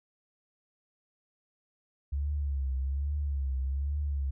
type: tone with vibrato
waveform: sine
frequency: 69.3 Hz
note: C#2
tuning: in tune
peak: -28 dBFS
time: 2.12-4.31 s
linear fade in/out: 10 ms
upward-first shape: triangle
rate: 1.2 Hz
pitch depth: 110 cents each way
effects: none